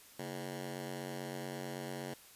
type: ring-modulated tone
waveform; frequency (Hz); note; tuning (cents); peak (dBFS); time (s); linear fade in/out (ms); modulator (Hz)
15% pulse; 185; F#3; 0; -31; 0.19-2.14; 5; 44.5
effects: white hiss -58 dBFS RMS until 2.35 s + resampled to 32000 Hz